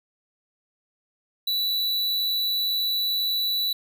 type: tone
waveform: square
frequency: 3951 Hz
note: B7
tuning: in tune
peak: -23 dBFS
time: 1.47-3.73 s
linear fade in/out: 5 ms
effects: none